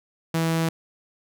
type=tone; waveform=sawtooth; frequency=163.6 Hz; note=E3; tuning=13 cents flat; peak=-17 dBFS; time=0.34-0.69 s; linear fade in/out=5 ms; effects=none